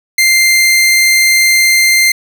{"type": "tone", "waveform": "sawtooth", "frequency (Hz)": 2093, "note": "C7", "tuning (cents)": 0, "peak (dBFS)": -3, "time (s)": [0.18, 2.12], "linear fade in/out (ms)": 5, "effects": ["7-bit"]}